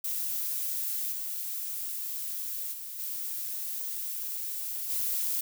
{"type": "noise with level steps", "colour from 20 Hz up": "violet", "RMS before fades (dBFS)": [-32, -35, -40, -35, -30], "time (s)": [0.04, 5.41], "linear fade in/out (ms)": 5, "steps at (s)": [1.11, 2.72, 2.98, 4.89], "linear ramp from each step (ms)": 20, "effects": []}